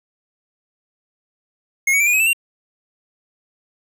square tone with pitch steps, 2159 / 2249 / 2344 / 2442 / 2544 / 2650 / 2761 Hz, C#7 / C#7 / D7 / D#7 / D#7 / E7 / F7, -46 / +24 / -4 / -33 / +38 / +9 / -20 cents, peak -14 dBFS, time 1.87-2.332 s, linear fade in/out 5 ms, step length 66 ms, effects none

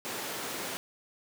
pink high-pass noise, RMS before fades -37 dBFS, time 0.05-0.77 s, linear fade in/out 0 ms, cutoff 260 Hz, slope 12 dB/octave, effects none

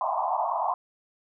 white band-pass noise, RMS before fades -27 dBFS, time 0.01-0.74 s, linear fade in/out 2 ms, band 640 to 1100 Hz, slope 96 dB/octave, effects none

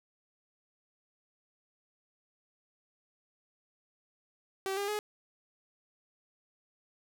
sawtooth tone with pitch steps, 385.9 / 402.8 / 420.3 Hz, G4 / G4 / G#4, -27 / +47 / +21 cents, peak -28 dBFS, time 4.66-4.99 s, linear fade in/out 0 ms, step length 110 ms, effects none

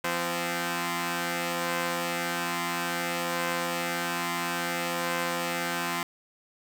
5% pulse tone pair together, 172.53 / 258.5 Hz, F3 / C4, -21 / -21 cents, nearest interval perfect fifth, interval 700 cents, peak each -19 / -20 dBFS, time 0.04-6.03 s, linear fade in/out 2 ms, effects none

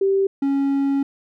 sine / triangle tone pair in turn, 390 / 276.6 Hz, G4 / C#4, -9 / -4 cents, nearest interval tritone, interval 595 cents, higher first, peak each -15 / -15 dBFS, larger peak neither, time 0.01-0.27 / 0.42-1.03 s, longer second, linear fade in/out 5 ms, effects none

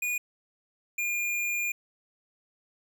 square tone pair in turn, 2452 / 2415 Hz, D#7 / D7, -26 / +48 cents, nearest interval unison, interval 26 cents, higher first, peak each -28 dBFS, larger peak neither, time 0.02-0.18 / 0.98-1.72 s, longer second, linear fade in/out 5 ms, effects none

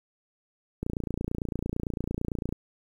click train, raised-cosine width 3 ms, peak -17 dBFS, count 50, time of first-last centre 0.83-2.526 s, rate 28.9 Hz, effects 9-bit

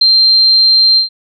sine tone with ADSR envelope, 4158 Hz, C8, 12 cents flat, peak -3 dBFS, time 0.01-1.09 s, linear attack 7 ms, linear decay 8 ms, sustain -2 dB, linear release 120 ms, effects none

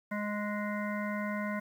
harmonic tone with a mistuned harmonic, 207.7 Hz, G#3, in tune, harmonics 1 / 3 / 5 / 7 / 9 / 10, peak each -34 / -39 / -41 / -42 / -44 / -44 dBFS, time 0.11-1.6 s, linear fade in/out 10 ms, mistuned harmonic 7, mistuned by +15 cents, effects 10-bit

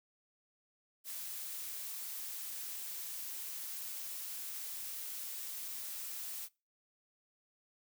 blue noise, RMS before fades -43 dBFS, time 1.04-6.49 s, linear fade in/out 50 ms, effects noise-tail reverb RT60 0.3 s tail -24 dB re dry

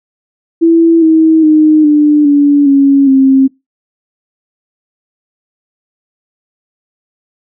sine tone with pitch steps, 331.5 / 319.8 / 308.6 / 297.7 / 287.3 / 277.2 / 267.4 Hz, E4 / D#4 / D#4 / D4 / D4 / C#4 / C4, +10 / +48 / -14 / +24 / -38 / 0 / +38 cents, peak -3 dBFS, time 0.61-3.48 s, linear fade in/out 20 ms, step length 410 ms, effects noise-tail reverb RT60 0.2 s tail -21 dB re dry

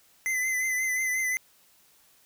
square tone with vibrato, 2036 Hz, C7, 48 cents flat, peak -26 dBFS, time 0.26-1.37 s, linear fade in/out 0 ms, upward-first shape triangle, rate 5.6 Hz, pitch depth 45 cents each way, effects white hiss -61 dBFS RMS until 2.25 s

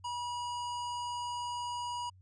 square tone, 967 Hz, B5, 37 cents flat, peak -36 dBFS, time 0.04-2.1 s, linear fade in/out 10 ms, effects added 93 Hz sine -56 dBFS peak until 2.21 s + resampled to 22050 Hz

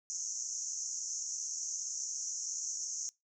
pink band-pass noise, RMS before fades -39 dBFS, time 0.1-3.09 s, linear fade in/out 0 ms, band 5800 to 6900 Hz, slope 96 dB/octave, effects noise-tail reverb RT60 0.2 s tail -23 dB re dry

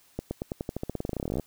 accelerating click train, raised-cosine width 2 ms, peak -17 dBFS, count 26, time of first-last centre 0.19-1.397 s, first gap 120 ms, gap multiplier 0.91, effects white hiss -61 dBFS RMS until 1.46 s

